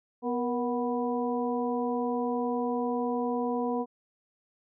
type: harmonic tone with a mistuned harmonic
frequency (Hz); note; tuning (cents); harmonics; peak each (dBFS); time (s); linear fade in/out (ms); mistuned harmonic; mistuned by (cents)
246.1; B3; -6; 1 / 2 / 3 / 4; -30 / -31 / -35 / -36; 0.22-3.86; 50; 2; -58
effects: none